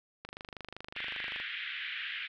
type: click train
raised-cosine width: 0.3 ms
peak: -26 dBFS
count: 30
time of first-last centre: 0.25-1.401 s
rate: 25.2 Hz
type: band-pass noise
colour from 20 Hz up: pink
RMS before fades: -39 dBFS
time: 0.95-2.28 s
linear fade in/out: 20 ms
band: 1600 to 3400 Hz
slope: 48 dB/octave
effects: none